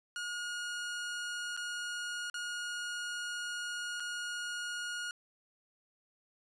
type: tone with dropouts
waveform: sawtooth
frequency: 1437 Hz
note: F6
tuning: 49 cents sharp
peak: -33 dBFS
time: 0.16-5.11 s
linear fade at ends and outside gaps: 1 ms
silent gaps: 1.566-1.574 / 2.299-2.342 / 3.999-4.003 s
effects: resampled to 22050 Hz